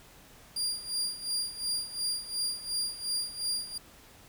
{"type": "tone with tremolo", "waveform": "30% pulse", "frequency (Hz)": 4791, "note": "D8", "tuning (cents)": 34, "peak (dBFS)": -25, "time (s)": [0.56, 3.78], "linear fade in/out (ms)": 5, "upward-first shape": "sine", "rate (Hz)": 2.8, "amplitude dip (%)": 80, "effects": ["pink hiss -55 dBFS RMS until 4.28 s"]}